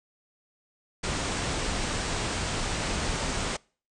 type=low-pass noise; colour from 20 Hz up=pink; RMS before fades=-30 dBFS; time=1.03-3.57 s; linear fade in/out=10 ms; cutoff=9000 Hz; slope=96 dB/octave; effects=noise-tail reverb RT60 0.4 s tail -25 dB re dry